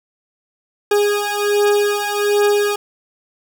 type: beating tone pair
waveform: 40% pulse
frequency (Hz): 411.1 / 412.4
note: G#4 / G#4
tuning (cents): -18 / -12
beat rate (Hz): 1.3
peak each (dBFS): -16 / -17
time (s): 0.91-2.76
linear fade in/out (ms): 5
effects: none